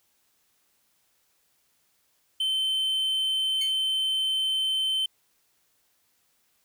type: tone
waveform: triangle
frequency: 3084 Hz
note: G7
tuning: 29 cents flat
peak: -22 dBFS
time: 2.4-5.06 s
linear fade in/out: 5 ms
type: tone with exponential decay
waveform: 10% pulse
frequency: 2193 Hz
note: C#7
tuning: 19 cents flat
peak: -24 dBFS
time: 3.61-3.78 s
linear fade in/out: 5 ms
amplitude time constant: 36 ms
effects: white hiss -69 dBFS RMS until 6.64 s